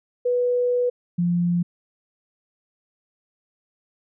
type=tone pair in turn; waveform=sine; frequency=491.4 / 174.14 Hz; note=B4 / F3; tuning=-9 / -5 cents; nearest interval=octave + tritone; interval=1796 cents; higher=first; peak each=-18 dBFS; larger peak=neither; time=0.25-0.9 / 1.18-1.63 s; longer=first; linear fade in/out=10 ms; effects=none